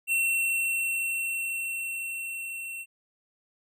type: tone with level ramp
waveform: square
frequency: 2713 Hz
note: E7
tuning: 49 cents sharp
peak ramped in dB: -23 to -36 dBFS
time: 0.07-2.86 s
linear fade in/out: 50 ms
effects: none